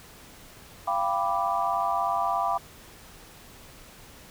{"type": "chord", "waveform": "sine", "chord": "G dominant seventh", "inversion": "third", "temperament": "equal with one note detuned", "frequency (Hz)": [687.3, 784, 987.8, 1174.7], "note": ["F5", "G5", "B5", "D6"], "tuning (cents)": [-28, 0, 0, 0], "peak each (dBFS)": -29, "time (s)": [0.87, 2.58], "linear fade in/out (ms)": 10, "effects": ["pink hiss -49 dBFS RMS until 4.3 s"]}